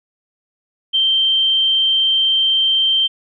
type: tone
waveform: sine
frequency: 3136 Hz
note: G7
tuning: in tune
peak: -12 dBFS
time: 0.93-3.08 s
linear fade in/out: 20 ms
effects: none